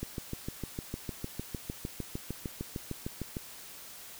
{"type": "click train", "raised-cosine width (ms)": 3, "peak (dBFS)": -22, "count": 23, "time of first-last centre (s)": [0.03, 3.368], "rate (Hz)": 6.59, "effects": ["white hiss -48 dBFS RMS until 4.19 s"]}